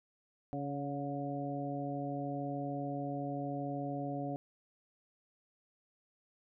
harmonic tone with a mistuned harmonic, 140.8 Hz, C#3, 27 cents sharp, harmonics 1 / 2 / 3 / 4 / 5, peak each -41 / -39 / -48 / -43 / -42 dBFS, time 0.53-4.36 s, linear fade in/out 0 ms, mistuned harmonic 5, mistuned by +31 cents, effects none

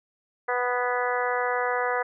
harmonic tone with a mistuned harmonic, 246.9 Hz, B3, in tune, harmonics 2 / 3 / 4 / 5 / 6 / 7 / 8, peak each -28 / -30 / -31 / -32 / -33 / -33 / -34 dBFS, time 0.48-2.03 s, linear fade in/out 10 ms, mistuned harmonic 7, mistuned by -17 cents, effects none

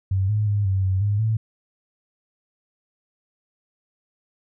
sine tone with pitch steps, 95.8 / 106 / 102.6 / 95.9 / 94.6 / 102.7 / 110.6 Hz, G2 / G#2 / G#2 / G2 / F#2 / G#2 / A2, -39 / +36 / -21 / -37 / +39 / -19 / +9 cents, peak -18 dBFS, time 0.11-1.37 s, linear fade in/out 5 ms, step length 180 ms, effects none

